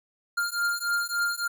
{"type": "beating tone pair", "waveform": "square", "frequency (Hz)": [1400, 1403.5], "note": ["F6", "F6"], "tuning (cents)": [4, 8], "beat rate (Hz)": 3.5, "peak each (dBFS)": -29, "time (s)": [0.37, 1.48], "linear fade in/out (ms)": 10, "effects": []}